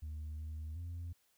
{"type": "tone with pitch steps", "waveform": "sine", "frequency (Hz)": [76.7, 77.8, 85.7], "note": ["D#2", "D#2", "F2"], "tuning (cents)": [-24, 0, -32], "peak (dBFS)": -38, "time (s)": [0.02, 1.13], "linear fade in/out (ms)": 10, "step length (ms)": 370, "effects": ["tanh soft clip ceiling -39 dBFS", "white hiss -74 dBFS RMS until 1.37 s"]}